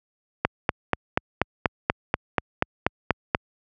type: click train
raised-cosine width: 0.5 ms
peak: -3 dBFS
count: 13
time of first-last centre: 0.45-3.349 s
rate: 4.14 Hz
effects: high-pass 60 Hz 12 dB/octave